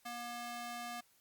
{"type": "tone with high-pass filter", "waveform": "square", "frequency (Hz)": 239.2, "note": "A#3", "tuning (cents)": 45, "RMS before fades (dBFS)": -44, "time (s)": [0.05, 1.01], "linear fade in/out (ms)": 10, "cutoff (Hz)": 620, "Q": 0.86, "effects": ["white hiss -70 dBFS RMS until 1.2 s", "Opus 48 kbps"]}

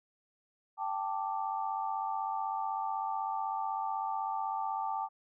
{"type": "chord", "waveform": "sine", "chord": "G suspended second", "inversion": "none", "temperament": "equal", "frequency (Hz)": [784, 880, 1174.7], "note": ["G5", "A5", "D6"], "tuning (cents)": [0, 0, 0], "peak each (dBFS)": [-36, -35, -39], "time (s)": [0.77, 5.09], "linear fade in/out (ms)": 50, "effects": []}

